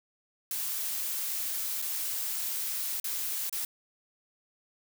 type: noise with dropouts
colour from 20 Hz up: blue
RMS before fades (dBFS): -33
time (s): 0.51-3.65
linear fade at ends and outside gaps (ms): 2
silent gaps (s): 1.817-1.822 / 3-3.042 / 3.496-3.526
effects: none